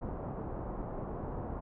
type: low-pass noise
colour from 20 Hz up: pink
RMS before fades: -39 dBFS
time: 0.01-1.61 s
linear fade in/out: 20 ms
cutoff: 1000 Hz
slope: 24 dB/octave
effects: none